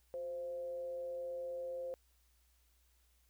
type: tone with frequency modulation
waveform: sine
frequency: 522 Hz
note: C5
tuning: 4 cents flat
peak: -39 dBFS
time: 0.14-1.94 s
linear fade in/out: 0 ms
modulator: 159 Hz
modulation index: 0.26
effects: added 60 Hz sine -70 dBFS peak until 3.29 s + white hiss -75 dBFS RMS until 3.29 s